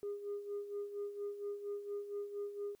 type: tone with tremolo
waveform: sine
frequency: 407.7 Hz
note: G#4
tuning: 32 cents flat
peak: -35 dBFS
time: 0.03-2.75 s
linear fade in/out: 0 ms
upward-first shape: sine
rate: 4.3 Hz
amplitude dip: 70%
effects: tanh soft clip ceiling -35 dBFS + white hiss -75 dBFS RMS until 2.8 s